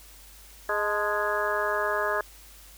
harmonic tone with a mistuned harmonic, 207.7 Hz, G#3, in tune, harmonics 2 / 3 / 4 / 5 / 6 / 7 / 8, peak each -32 / -30 / -36 / -32 / -32 / -36 / -30 dBFS, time 0.69-2.21 s, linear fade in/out 2 ms, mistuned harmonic 4, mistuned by +88 cents, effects added 50 Hz sine -51 dBFS peak until 2.77 s + white hiss -51 dBFS RMS until 2.77 s

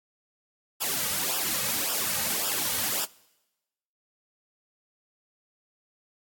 white noise with flanger, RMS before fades -28 dBFS, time 0.8-3.06 s, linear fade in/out 20 ms, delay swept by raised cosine 0.47 to 2.97 ms, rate 1.8 Hz, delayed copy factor -0.85, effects noise-tail reverb RT60 1.0 s tail -23 dB re dry + AAC 64 kbps

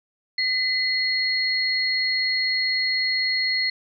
sine tone pair together, 2029 / 4299 Hz, B6 / C8, +46 / +46 cents, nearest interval octave + minor second, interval 1300 cents, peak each -23 dBFS, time 0.38-3.7 s, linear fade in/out 5 ms, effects none

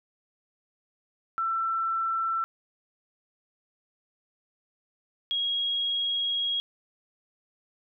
sine tone pair in turn, 1339 / 3293 Hz, E6 / G#7, +27 / -15 cents, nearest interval octave + major third, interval 1558 cents, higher second, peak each -25 dBFS, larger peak neither, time 1.38-2.44 / 5.31-6.6 s, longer second, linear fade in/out 0 ms, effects none

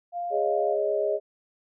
sine tone, 698.5 Hz, F5, in tune, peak -28 dBFS, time 0.12-0.77 s, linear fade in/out 50 ms
sine chord, Ab suspended fourth, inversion none, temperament equal with one note detuned, 412.4 / 554.4 / 622.3 Hz, Ab4 / Db5 / Eb5, -12 / 0 / 0 cents, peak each -27 / -29 / -26 dBFS, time 0.3-1.2 s, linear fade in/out 50 ms
effects none

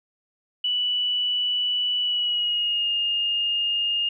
sine tone with pitch glide, 2960 to 2833 Hz, F#7 to F7, 0 to +24 cents, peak -21 dBFS, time 0.64-4.09 s, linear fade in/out 5 ms, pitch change -76 cents, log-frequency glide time 2-2.9 s, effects none

